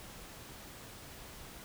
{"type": "silence", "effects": ["pink hiss -50 dBFS RMS until 1.64 s"]}